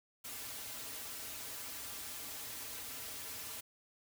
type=noise with comb filter; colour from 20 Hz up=white; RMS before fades=-45 dBFS; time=0.24-3.61 s; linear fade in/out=10 ms; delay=5.5 ms; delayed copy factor=-1; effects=none